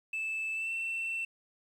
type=tone with pitch glide; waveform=sine; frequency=2630 to 2688 Hz; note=E7 to E7; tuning=-5 to +33 cents; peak=-30 dBFS; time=0.13-1.25 s; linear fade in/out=5 ms; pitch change=+38 cents; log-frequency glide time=0.53-0.72 s; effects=tanh soft clip ceiling -30 dBFS + 10-bit